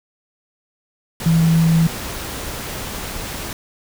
sine tone in noise, 164.1 Hz, E3, 8 cents flat, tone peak -11 dBFS, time 1.26-1.87 s, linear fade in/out 2 ms, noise pink, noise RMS -28 dBFS, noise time 1.2-3.53 s, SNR +14 dB, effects none

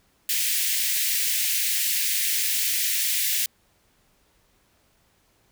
white high-pass noise, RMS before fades -24 dBFS, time 0.29-3.46 s, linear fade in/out 2 ms, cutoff 1800 Hz, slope 48 dB/octave, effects pink hiss -64 dBFS RMS until 5.51 s

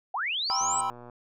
sine linear sweep, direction up, 684 to 8260 Hz, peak -27 dBFS, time 0.14-0.81 s, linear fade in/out 5 ms
triangle chord, C major seventh, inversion second, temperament just, 784.9 / 981.1 / 1046.5 / 1308.1 Hz, G5 / B5 / C6 / E6, +2 / -12 / 0 / -14 cents, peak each -30 / -29 / -32 / -31 dBFS, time 0.5-0.9 s, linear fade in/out 0 ms
click train, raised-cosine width 1 ms, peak -32 dBFS, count 60, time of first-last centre 0.61-1.098 s, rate 121 Hz
effects none

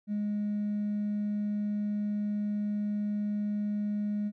triangle tone with hard clipping, 207.7 Hz, G#3, in tune, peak -28 dBFS, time 0.07-4.32 s, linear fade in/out 50 ms, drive 2 dB, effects none

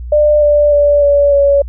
sine tone with pitch steps, 597 / 588.4 / 580 / 571.7 / 563.5 Hz, D5 / D5 / D5 / D5 / C#5, +28 / +3 / -22 / -47 / +28 cents, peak -6 dBFS, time 0.12-1.62 s, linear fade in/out 5 ms, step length 300 ms, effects added 60 Hz sine -22 dBFS peak until 1.68 s

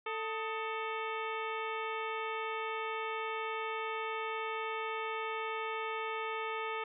harmonic tone with a mistuned harmonic, 444.1 Hz, A4, 16 cents sharp, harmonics 1 / 2 / 3 / 4 / 5 / 6 / 7 / 8, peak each -40 / -41 / -40 / -47 / -43 / -47 / -52 / -54 dBFS, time 0.06-6.84 s, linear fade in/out 5 ms, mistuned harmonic 3, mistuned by -97 cents, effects none

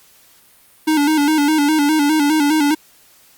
square tone with vibrato, 300 Hz, D4, 37 cents sharp, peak -13 dBFS, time 0.87-2.75 s, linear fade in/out 10 ms, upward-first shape square, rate 4.9 Hz, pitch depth 70 cents each way, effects white hiss -50 dBFS RMS until 3.37 s + Opus 48 kbps

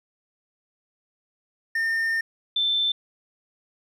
triangle / sine tone pair in turn, 1815 / 3543 Hz, A#6 / A7, -47 / +11 cents, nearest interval octave, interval 1158 cents, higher second, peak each -20 dBFS, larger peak neither, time 1.75-2.21 / 2.56-2.92 s, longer first, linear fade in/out 5 ms, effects none

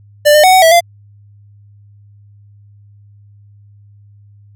square tone with pitch steps, 592 / 604 / 744 / 750 / 653 / 689 Hz, D5 / D5 / F#5 / F#5 / E5 / F5, +14 / +48 / +9 / +23 / -17 / -24 cents, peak -5 dBFS, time 0.25-0.808 s, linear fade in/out 20 ms, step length 93 ms, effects added 102 Hz sine -40 dBFS peak until 4.55 s

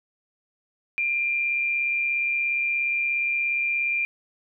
sine tone pair together, 2385 / 2522 Hz, D7 / D#7, +26 / +23 cents, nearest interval minor second, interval 97 cents, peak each -22 / -34 dBFS, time 0.98-4.05 s, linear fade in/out 0 ms, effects none

